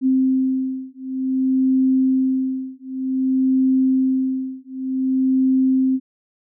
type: beating tone pair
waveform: sine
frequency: 261.6 / 262.14 Hz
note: C4 / C4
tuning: 0 / +3 cents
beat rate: 0.54 Hz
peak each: -19 dBFS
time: 0.01-6 s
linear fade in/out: 50 ms
effects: none